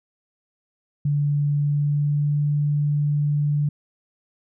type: tone with pitch glide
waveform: sine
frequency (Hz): 145.2 to 146.72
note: D3 to D3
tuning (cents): -19 to -1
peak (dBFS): -18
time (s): 1.05-3.69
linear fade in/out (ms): 5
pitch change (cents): +18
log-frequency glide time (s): 1.55-2.43
effects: none